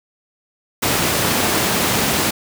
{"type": "high-pass noise", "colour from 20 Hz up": "pink", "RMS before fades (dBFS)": -18, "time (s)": [0.82, 2.31], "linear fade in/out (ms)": 10, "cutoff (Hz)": 120, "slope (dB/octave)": 12, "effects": []}